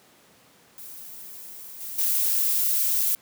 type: noise with level steps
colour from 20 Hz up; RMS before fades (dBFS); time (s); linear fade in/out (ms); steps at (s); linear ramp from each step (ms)
violet; -41 / -35 / -23; 0.78-3.15; 0; 1.8 / 1.98; 10
effects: pink hiss -56 dBFS RMS until 3.21 s + high-pass 150 Hz 12 dB/octave